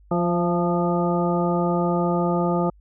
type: harmonic tone with a mistuned harmonic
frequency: 174.61 Hz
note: F3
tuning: in tune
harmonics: 1 / 2 / 3 / 4 / 5 / 7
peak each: -22 / -25 / -27 / -28 / -29 / -30 dBFS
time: 0.11-2.7 s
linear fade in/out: 5 ms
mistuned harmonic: 4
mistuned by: -35 cents
effects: added 50 Hz sine -49 dBFS peak until 2.8 s